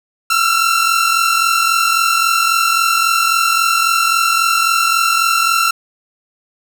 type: tone pair together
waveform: sawtooth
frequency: 1330 / 1373.7 Hz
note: E6 / F6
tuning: +15 / -29 cents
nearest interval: minor second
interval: 56 cents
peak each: -11 dBFS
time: 0.3-5.71 s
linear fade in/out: 5 ms
effects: none